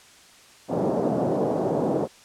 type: band-pass noise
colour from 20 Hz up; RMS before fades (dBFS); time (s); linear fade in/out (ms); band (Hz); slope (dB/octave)
white; -24; 0.68-2.08; 50; 140 to 640; 24
effects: white hiss -51 dBFS RMS until 2.24 s + low-pass 8000 Hz 12 dB/octave